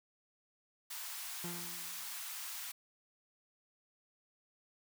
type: high-pass noise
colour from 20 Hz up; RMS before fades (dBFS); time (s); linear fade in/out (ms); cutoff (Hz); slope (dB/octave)
white; -44; 0.9-2.72; 10; 830; 24
type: tone with exponential decay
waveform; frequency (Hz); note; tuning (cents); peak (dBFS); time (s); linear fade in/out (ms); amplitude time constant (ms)
30% pulse; 173.5; F3; -11; -38; 1.44-2.18; 2; 160
effects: none